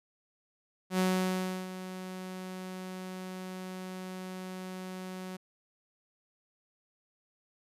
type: tone with ADSR envelope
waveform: sawtooth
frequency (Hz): 185.5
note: F#3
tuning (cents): +5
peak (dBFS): -21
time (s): 0.9-5.37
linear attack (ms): 89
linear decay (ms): 680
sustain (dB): -14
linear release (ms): 11
effects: resampled to 32000 Hz